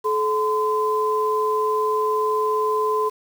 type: tone pair together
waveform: sine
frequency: 430.2 / 1023.2 Hz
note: A4 / C6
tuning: -39 / -39 cents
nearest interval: octave + minor third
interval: 1500 cents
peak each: -21 dBFS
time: 0.04-3.1 s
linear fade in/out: 20 ms
effects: 7-bit